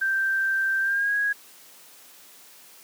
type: tone with pitch glide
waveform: sine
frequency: 1568 to 1652.6 Hz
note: G6 to G#6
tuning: 0 to -9 cents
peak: -21 dBFS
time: 0.01-1.33 s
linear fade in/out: 10 ms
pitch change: +91 cents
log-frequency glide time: 0.81-1.14 s
effects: white hiss -50 dBFS RMS until 2.83 s + high-pass 200 Hz 12 dB/octave